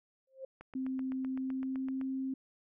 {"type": "tone with exponential growth", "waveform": "sine", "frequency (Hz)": 530, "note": "C5", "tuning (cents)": 22, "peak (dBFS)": -37, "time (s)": [0.27, 0.45], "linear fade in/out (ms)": 5, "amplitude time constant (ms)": 37}
{"type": "click train", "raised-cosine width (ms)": 0.5, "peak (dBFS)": -34, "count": 12, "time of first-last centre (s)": [0.61, 2.013], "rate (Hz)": 7.84}
{"type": "tone with pitch glide", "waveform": "sine", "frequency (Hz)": [261.7, 264.9], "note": ["C4", "C4"], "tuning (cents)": [0, 22], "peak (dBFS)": -33, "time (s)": [0.75, 2.34], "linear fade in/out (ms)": 5, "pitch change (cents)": 22, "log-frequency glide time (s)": [1.3, 2.07]}
{"effects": []}